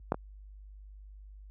clicks, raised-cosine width 1 ms, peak -12 / -22 dBFS, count 2, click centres 0.121 / 0.144 s, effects added 50 Hz sine -42 dBFS peak until 1.5 s + high-pass 60 Hz 12 dB/octave

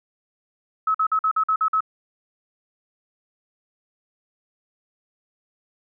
sine tone bursts, 1289 Hz, E6, 39 cents flat, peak -17 dBFS, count 8, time 0.87-1.806 s, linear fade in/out 5 ms, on 75 ms, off 48 ms, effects none

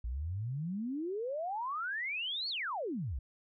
sine exponential two-way sweep, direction up then down, 54.8 to 4547 to 54.8 Hz, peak -34 dBFS, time 0.04-3.19 s, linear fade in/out 5 ms, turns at 2.49 s, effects none

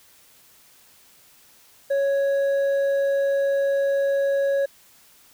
sine tone with hard clipping, 554.4 Hz, C#5, in tune, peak -20 dBFS, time 1.9-4.66 s, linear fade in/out 10 ms, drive 4 dB, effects white hiss -54 dBFS RMS until 5.33 s

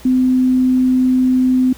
sine tone, 255.9 Hz, C4, 38 cents flat, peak -10 dBFS, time 0.05-1.73 s, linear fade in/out 5 ms, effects added 60 Hz sine -40 dBFS peak until 1.77 s + pink hiss -41 dBFS RMS until 1.77 s

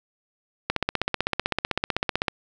click train, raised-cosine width 0.3 ms, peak -6 dBFS, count 26, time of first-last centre 0.7-2.282 s, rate 15.8 Hz, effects none

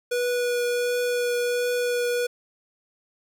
square tone with vibrato, 487 Hz, B4, 24 cents flat, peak -23 dBFS, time 0.11-2.27 s, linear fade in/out 10 ms, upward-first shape triangle, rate 1.4 Hz, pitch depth 12 cents each way, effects 10-bit

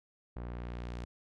sawtooth tone with low-pass filter sweep, 59.8 Hz, A#1, 45 cents sharp, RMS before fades -41 dBFS, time 0.36-1.05 s, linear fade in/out 5 ms, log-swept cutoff 1300 to 6700 Hz, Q 0.74, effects none

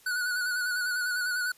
square tone with vibrato, 1471 Hz, F#6, 11 cents flat, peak -28 dBFS, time 0.06-1.52 s, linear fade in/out 5 ms, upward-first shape square, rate 10 Hz, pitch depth 33 cents each way, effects white hiss -58 dBFS RMS until 1.57 s + resampled to 32000 Hz

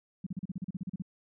sine tone bursts, 185 Hz, F#3, in tune, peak -32 dBFS, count 13, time 0.24-1.022 s, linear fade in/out 5 ms, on 26 ms, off 37 ms, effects none

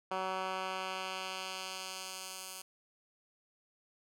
10% pulse tone with band-pass filter sweep, 188.1 Hz, F#3, 29 cents sharp, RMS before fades -40 dBFS, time 0.11-2.62 s, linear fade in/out 5 ms, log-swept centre 1100 to 10000 Hz, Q 0.76, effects none

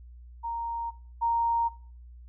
sine tone pair in turn, 930 / 930 Hz, A#5 / A#5, -4 / -4 cents, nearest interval unison, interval 0 cents, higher neither, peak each -30 / -23 dBFS, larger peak second, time 0.43-0.91 / 1.21-1.69 s, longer neither, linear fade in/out 20 ms, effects noise-tail reverb RT60 0.5 s tail -20 dB re dry + added 60 Hz sine -45 dBFS peak until 2.28 s

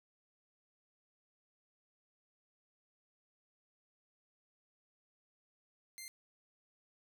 10% pulse tone, 2093 Hz, C7, in tune, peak -37 dBFS, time 5.98-6.08 s, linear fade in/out 0 ms, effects none

